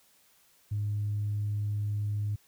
sine tone, 103.83 Hz, G#2, in tune, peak -27 dBFS, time 0.71-2.36 s, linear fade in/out 10 ms, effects tanh soft clip ceiling -24 dBFS + white hiss -64 dBFS RMS until 2.47 s

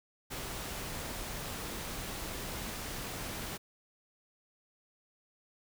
pink noise, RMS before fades -40 dBFS, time 0.3-3.58 s, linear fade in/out 20 ms, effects none

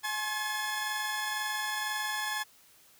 sawtooth tone cluster, 846 / 1070 / 1714 Hz, G#5 / C6 / A6, +32 / +38 / -46 cents, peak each -33 / -35 / -30 dBFS, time 0.03-2.44 s, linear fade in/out 20 ms, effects white hiss -60 dBFS RMS until 2.99 s

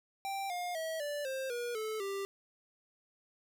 square tone with pitch steps, 784 / 710.7 / 644.2 / 584 / 529.3 / 479.8 / 435 / 394.3 Hz, G5 / F5 / E5 / D5 / C5 / A#4 / A4 / G4, 0 / +30 / -40 / -10 / +20 / +50 / -20 / +10 cents, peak -36 dBFS, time 0.25-2.25 s, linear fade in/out 0 ms, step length 250 ms, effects none

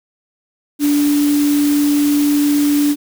sine tone in noise, 291 Hz, D4, 16 cents flat, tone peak -11 dBFS, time 0.79-2.96 s, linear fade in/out 50 ms, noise white, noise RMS -26 dBFS, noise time 0.79-2.96 s, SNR +12 dB, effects none

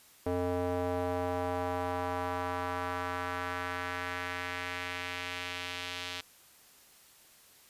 square tone with band-pass filter sweep, 89.2 Hz, F2, 37 cents sharp, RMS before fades -35 dBFS, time 0.26-6.21 s, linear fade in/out 5 ms, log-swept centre 500 to 3400 Hz, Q 1.5, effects white hiss -59 dBFS RMS until 7.69 s + resampled to 32000 Hz

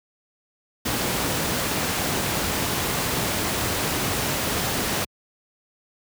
pink noise, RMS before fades -24 dBFS, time 0.85-5.05 s, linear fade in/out 10 ms, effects high-pass 80 Hz 12 dB/octave

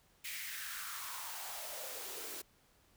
white noise with high-pass filter sweep, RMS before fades -44 dBFS, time 0.24-2.42 s, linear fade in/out 10 ms, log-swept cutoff 2300 to 330 Hz, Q 3.9, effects pink hiss -69 dBFS RMS until 2.96 s

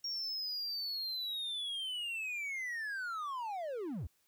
triangle linear sweep, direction down, 5588 to 56.6 Hz, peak -35 dBFS, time 0.04-4.07 s, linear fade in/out 5 ms, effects white hiss -74 dBFS RMS until 4.27 s

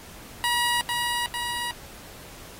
15% pulse tone with echo, 960 Hz, B5, 49 cents flat, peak -15 dBFS, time 0.44-0.81 s, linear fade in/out 0 ms, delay 450 ms, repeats 2, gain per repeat -3 dB, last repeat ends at 1.71 s, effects pink hiss -45 dBFS RMS until 2.59 s + AAC 48 kbps

